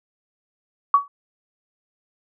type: tone with exponential decay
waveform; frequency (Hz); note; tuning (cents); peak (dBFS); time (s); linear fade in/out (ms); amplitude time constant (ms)
sine; 1131; C#6; +34; -7; 0.94-1.08; 2; 29
effects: none